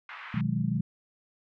pink band-pass noise, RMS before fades -43 dBFS, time 0.09-0.41 s, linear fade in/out 2 ms, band 1100 to 2500 Hz, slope 24 dB/octave
sine chord, G# minor seventh, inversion first, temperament equal with one note detuned, 123.47 / 155.56 / 181.82 / 207.7 Hz, B2 / D#3 / F#3 / G#3, 0 / 0 / -30 / 0 cents, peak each -31 dBFS, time 0.34-0.81 s, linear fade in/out 5 ms
effects none

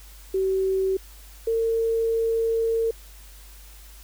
sine tone pair in turn, 381.9 / 454.2 Hz, G4 / A#4, -45 / -45 cents, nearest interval minor third, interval 300 cents, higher second, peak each -20 dBFS, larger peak neither, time 0.34-0.97 / 1.47-2.91 s, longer second, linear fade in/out 5 ms, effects added 50 Hz sine -44 dBFS peak until 4.03 s + white hiss -50 dBFS RMS until 4.03 s

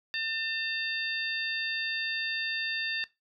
harmonic tone with a mistuned harmonic, 900 Hz, A5, 39 cents sharp, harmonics 2 / 3 / 4 / 5, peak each -34 / -36 / -37 / -38 dBFS, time 0.14-3.04 s, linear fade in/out 0 ms, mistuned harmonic 5, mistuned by +43 cents, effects noise-tail reverb RT60 0.2 s tail -18 dB re dry

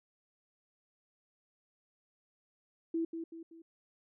sine tone with echo, 329.6 Hz, E4, in tune, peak -30 dBFS, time 2.94-3.05 s, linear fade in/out 5 ms, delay 190 ms, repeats 3, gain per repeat -7 dB, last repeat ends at 3.62 s, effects none

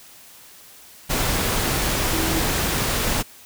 sine tone in noise, 324.5 Hz, E4, 27 cents flat, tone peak -26 dBFS, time 2.11-2.41 s, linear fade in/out 20 ms, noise pink, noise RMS -22 dBFS, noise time 1.09-3.23 s, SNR -7 dB, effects white hiss -46 dBFS RMS until 3.45 s

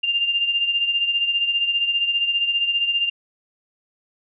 sine beating tone pair, 2794 / 2809 Hz, F7 / F7, 0 / +9 cents, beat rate 15 Hz, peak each -19 / -26 dBFS, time 0.03-3.1 s, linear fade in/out 10 ms, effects none

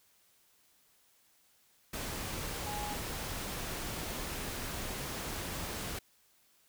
sine tone in noise, 830.6 Hz, G#5, in tune, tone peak -39 dBFS, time 2.66-2.94 s, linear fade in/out 5 ms, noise pink, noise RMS -39 dBFS, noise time 1.93-5.99 s, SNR -3 dB, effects white hiss -68 dBFS RMS until 6.68 s

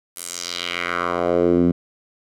10% pulse tone with band-pass filter sweep, 87.31 Hz, F2, in tune, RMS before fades -21 dBFS, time 0.16-1.72 s, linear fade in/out 10 ms, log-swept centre 11000 to 210 Hz, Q 2.1, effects none

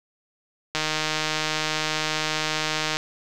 click train, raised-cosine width 0.2 ms, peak -7 dBFS, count 345, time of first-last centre 0.75-2.969 s, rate 155 Hz, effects none

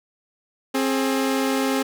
sawtooth tone pair together, 266.3 / 420.7 Hz, C4 / G#4, +31 / +22 cents, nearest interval minor sixth, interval 791 cents, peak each -17 / -22 dBFS, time 0.74-1.83 s, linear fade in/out 10 ms, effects none

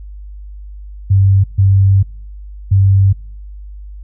sine tone bursts at uneven times, 97.4 Hz, G2, 11 cents flat, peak -6 dBFS, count 3, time 1.1-1.44 / 1.58-2.03 / 2.71-3.13 s, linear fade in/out 10 ms, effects noise-tail reverb RT60 0.5 s tail -25 dB re dry + added 50 Hz sine -28 dBFS peak until 4.03 s

